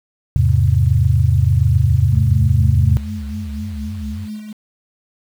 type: chord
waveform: sine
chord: E augmented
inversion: none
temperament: equal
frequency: 82.41 / 103.83 / 130.81 Hz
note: E2 / G#2 / B#2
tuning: 0 / 0 / 0 cents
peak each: -15 dBFS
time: 0.36-2.97 s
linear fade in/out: 0 ms
type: tone with vibrato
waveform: sine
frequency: 81.2 Hz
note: E2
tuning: 26 cents flat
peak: -24 dBFS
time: 1.71-4.28 s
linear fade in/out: 50 ms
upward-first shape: sine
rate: 3.7 Hz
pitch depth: 280 cents each way
type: tone with tremolo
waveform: sine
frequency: 213.1 Hz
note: G#3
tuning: 45 cents sharp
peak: -24 dBFS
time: 2.12-4.53 s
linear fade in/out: 10 ms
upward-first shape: sine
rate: 4.2 Hz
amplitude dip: 55%
effects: 7-bit